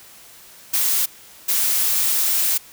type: noise bursts at uneven times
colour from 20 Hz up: blue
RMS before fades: -19 dBFS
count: 2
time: 0.73-1.06 / 1.48-2.58 s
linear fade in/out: 10 ms
effects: white hiss -45 dBFS RMS until 2.72 s